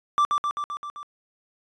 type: tone with echo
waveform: triangle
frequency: 1173 Hz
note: D6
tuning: 2 cents flat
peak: -15 dBFS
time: 0.18-0.25 s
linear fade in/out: 0 ms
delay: 130 ms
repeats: 6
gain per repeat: -3 dB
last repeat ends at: 1.03 s
effects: resampled to 22050 Hz